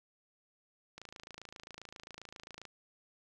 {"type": "click train", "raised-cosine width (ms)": 0.2, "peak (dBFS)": -30, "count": 47, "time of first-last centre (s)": [0.98, 2.653], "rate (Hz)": 27.5, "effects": []}